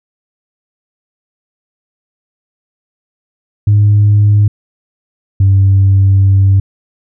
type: tone pair in turn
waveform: sine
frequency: 103.6 / 97.34 Hz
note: G#2 / G2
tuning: -4 / -12 cents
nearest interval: minor second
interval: 108 cents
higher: first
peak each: -3 dBFS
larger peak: neither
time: 3.67-4.48 / 5.4-6.6 s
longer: second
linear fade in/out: 5 ms
effects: tanh soft clip ceiling -2 dBFS